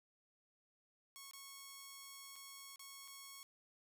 5% pulse tone with dropouts, 1101 Hz, C#6, 12 cents flat, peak -40 dBFS, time 1.16-3.43 s, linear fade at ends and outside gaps 0 ms, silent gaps 1.311-1.334 / 2.358-2.362 / 2.759-2.794 / 3.077-3.081 s, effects none

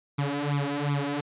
sawtooth tone with flanger, 143.4 Hz, D3, 41 cents flat, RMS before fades -28 dBFS, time 0.18-1.21 s, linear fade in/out 10 ms, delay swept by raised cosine 0.84 to 4.04 ms, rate 2.7 Hz, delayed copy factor +0.95, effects resampled to 8000 Hz

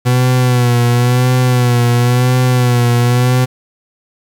40% pulse tone with vibrato, 123.47 Hz, B2, in tune, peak -8 dBFS, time 0.05-3.46 s, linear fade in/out 20 ms, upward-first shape sine, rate 0.96 Hz, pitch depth 48 cents each way, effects 7-bit

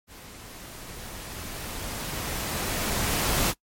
pink noise with level ramp, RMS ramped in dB -46 to -23 dBFS, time 0.07-3.54 s, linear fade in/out 50 ms, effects noise-tail reverb RT60 0.1 s tail -22 dB re dry + MP3 64 kbps

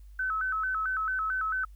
sine tone with vibrato, 1403 Hz, F6, 8 cents sharp, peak -27 dBFS, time 0.19-1.65 s, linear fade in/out 5 ms, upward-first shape square, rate 4.5 Hz, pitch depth 140 cents each way, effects added 50 Hz sine -46 dBFS peak until 1.75 s + white hiss -71 dBFS RMS until 1.75 s

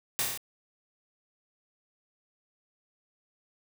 white noise with echo, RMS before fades -28 dBFS, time 0.19-0.22 s, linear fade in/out 0 ms, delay 31 ms, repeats 5, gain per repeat -2 dB, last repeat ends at 0.375 s, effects none

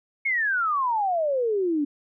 sine exponential sweep, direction down, 2217 to 280 Hz, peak -21 dBFS, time 0.25-1.85 s, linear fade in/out 10 ms, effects none

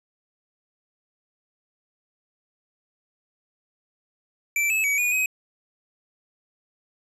square tone with pitch steps, 2334 / 2599 / 2270 / 2453 / 2526 Hz, D7 / E7 / C#7 / D#7 / D#7, -11 / -25 / +41 / -25 / +26 cents, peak -21 dBFS, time 4.56-5.26 s, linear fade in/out 2 ms, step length 140 ms, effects resampled to 32000 Hz

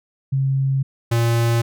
sine / square tone pair in turn, 135.2 / 116.68 Hz, C#3 / A#2, -43 / +2 cents, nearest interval minor third, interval 255 cents, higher first, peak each -16 dBFS, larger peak neither, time 0.32-0.83 / 1.11-1.62 s, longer neither, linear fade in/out 10 ms, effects none

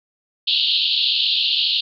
white band-pass noise, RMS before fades -19 dBFS, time 0.47-1.81 s, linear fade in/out 10 ms, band 2800 to 4400 Hz, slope 96 dB/octave, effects none

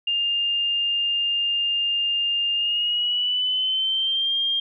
sine tone with pitch glide, 2809 to 3208 Hz, F7 to G7, +9 to +39 cents, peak -20 dBFS, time 0.07-4.6 s, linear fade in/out 5 ms, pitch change +230 cents, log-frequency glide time 2.54-4.35 s, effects none

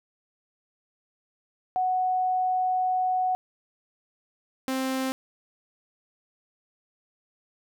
sine / sawtooth tone pair in turn, 740 / 262.8 Hz, F#5 / C4, 0 / +8 cents, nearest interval octave + tritone, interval 1792 cents, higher first, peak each -22 dBFS, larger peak neither, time 1.76-3.35 / 4.68-5.12 s, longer first, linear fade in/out 0 ms, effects none

